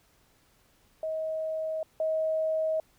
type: tone pair in turn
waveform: sine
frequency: 634 / 634 Hz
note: D#5 / D#5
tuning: +32 / +32 cents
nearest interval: unison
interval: 0 cents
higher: neither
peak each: -29 / -25 dBFS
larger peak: second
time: 1.03-1.83 / 2-2.8 s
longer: neither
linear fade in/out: 2 ms
effects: pink hiss -65 dBFS RMS until 2.98 s